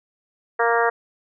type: harmonic tone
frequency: 233.1 Hz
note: A#3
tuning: in tune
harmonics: 2 / 3 / 4 / 5 / 6 / 7 / 8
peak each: -21 / -23 / -24 / -25 / -26 / -26 / -27 dBFS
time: 0.59-0.9 s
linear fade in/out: 10 ms
effects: none